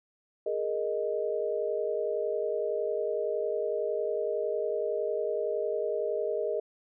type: chord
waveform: sine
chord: Ab suspended second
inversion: none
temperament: equal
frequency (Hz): 415.3 / 466.2 / 622.3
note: Ab4 / Bb4 / Eb5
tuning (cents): 0 / 0 / 0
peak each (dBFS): -32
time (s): 0.46-6.6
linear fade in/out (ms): 5
effects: none